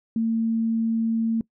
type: tone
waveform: sine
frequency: 226.2 Hz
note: A3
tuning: 48 cents sharp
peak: -20 dBFS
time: 0.16-1.41 s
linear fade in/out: 2 ms
effects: noise-tail reverb RT60 0.1 s tail -22 dB re dry